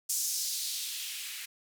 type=noise with band-pass filter sweep; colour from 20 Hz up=violet; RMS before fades=-35 dBFS; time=0.09-1.46 s; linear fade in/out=10 ms; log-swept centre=6800 to 2100 Hz; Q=1.8; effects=none